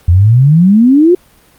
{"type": "exponential sweep", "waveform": "sine", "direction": "up", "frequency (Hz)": [82.41, 370], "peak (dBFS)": -3, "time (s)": [0.08, 1.15], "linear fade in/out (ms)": 5, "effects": ["pink hiss -46 dBFS RMS until 1.58 s", "Opus 48 kbps"]}